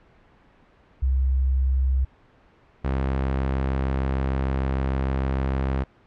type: tone pair in turn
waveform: sine / sawtooth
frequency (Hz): 65.6 / 66.59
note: C2 / C2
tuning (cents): +5 / +31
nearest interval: unison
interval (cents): 26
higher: second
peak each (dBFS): -18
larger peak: neither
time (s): 1.02-2.05 / 2.84-5.84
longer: second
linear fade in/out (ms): 10
effects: pink hiss -56 dBFS RMS until 6.06 s + low-pass 2000 Hz 12 dB/octave